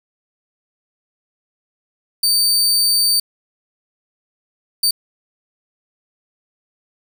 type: tone bursts at uneven times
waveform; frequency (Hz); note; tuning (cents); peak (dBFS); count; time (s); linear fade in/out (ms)
sawtooth; 4600; D8; -37; -10; 2; 2.23-3.2 / 4.83-4.91; 5
effects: 7-bit